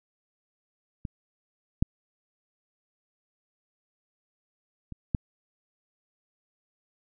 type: clicks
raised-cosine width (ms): 5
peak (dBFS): -21 / -9 / -26 / -12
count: 4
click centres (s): 1.052 / 1.825 / 4.923 / 5.148
effects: none